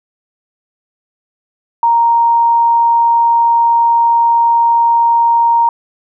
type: tone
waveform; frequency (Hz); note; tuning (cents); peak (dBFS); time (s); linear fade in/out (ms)
sine; 932.3; A#5; 0; -7; 1.83-5.69; 2
effects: none